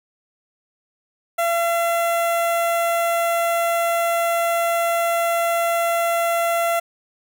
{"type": "tone with notch filter", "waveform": "sawtooth", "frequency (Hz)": 679, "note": "F5", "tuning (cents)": -49, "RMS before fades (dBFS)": -20, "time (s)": [1.38, 6.8], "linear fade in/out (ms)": 10, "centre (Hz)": 4700, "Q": 0.9, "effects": []}